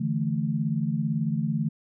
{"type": "chord", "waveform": "sine", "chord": "D suspended second", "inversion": "none", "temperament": "equal", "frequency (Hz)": [146.83, 164.81, 220], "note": ["D3", "E3", "A3"], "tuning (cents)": [0, 0, 0], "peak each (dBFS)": -28, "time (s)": [0, 1.69], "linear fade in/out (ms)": 10, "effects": []}